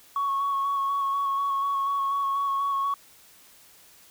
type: tone with vibrato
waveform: sine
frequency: 1108.7 Hz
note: C#6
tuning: in tune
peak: -22 dBFS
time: 0.16-2.94 s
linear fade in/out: 2 ms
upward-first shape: square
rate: 4.1 Hz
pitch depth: 16 cents each way
effects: tanh soft clip ceiling -20 dBFS + white hiss -54 dBFS RMS until 4.1 s